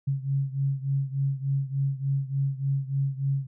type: beating tone pair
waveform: sine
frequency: 136.3 / 139.7 Hz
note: C#3 / C#3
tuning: -29 / +14 cents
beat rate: 3.4 Hz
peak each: -26 / -29 dBFS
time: 0.07-3.47 s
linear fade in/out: 10 ms
effects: none